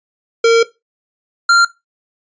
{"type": "tone pair in turn", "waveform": "square", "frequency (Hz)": [459.8, 1386.2], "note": ["A#4", "F6"], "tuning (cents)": [-24, -13], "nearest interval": "octave + perfect fifth", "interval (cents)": 1911, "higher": "second", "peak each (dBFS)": -7, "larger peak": "neither", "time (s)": [[0.44, 0.63], [1.49, 1.65]], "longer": "first", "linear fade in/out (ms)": 5, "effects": ["noise-tail reverb RT60 0.2 s tail -17 dB re dry", "resampled to 16000 Hz"]}